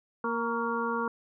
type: harmonic tone with a mistuned harmonic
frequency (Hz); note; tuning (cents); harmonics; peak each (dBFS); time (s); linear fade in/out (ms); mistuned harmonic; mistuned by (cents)
233.1; A#3; 0; 1 / 2 / 4 / 5 / 6; -34 / -33 / -34 / -34 / -35; 0.24-1.08; 2; 5; -54
effects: none